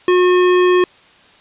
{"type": "tone", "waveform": "square", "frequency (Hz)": 361.6, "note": "F#4", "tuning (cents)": -40, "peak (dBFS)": -10, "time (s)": [0.08, 0.84], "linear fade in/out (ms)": 2, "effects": ["white hiss -47 dBFS RMS until 1.4 s", "resampled to 8000 Hz"]}